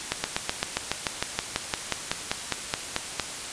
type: slowing click train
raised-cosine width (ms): 0.2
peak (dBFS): -6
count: 19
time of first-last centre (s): 0.12-3.197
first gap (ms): 120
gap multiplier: 1.04
effects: white hiss -35 dBFS RMS until 3.52 s + resampled to 22050 Hz